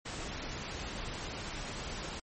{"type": "noise", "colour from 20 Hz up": "pink", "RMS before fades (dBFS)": -40, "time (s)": [0.05, 2.2], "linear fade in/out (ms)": 10, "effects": ["MP3 32 kbps"]}